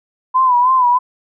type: tone with vibrato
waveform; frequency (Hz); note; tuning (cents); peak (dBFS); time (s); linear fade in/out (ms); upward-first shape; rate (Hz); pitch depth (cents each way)
sine; 1006; B5; +32; -9; 0.34-0.99; 20; sine; 3.2; 72
effects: none